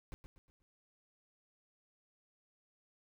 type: noise with echo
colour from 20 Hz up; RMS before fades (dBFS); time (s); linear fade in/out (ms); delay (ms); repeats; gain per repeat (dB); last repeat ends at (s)
brown; -44; 0.12-0.14; 0; 120; 4; -8; 0.62
effects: none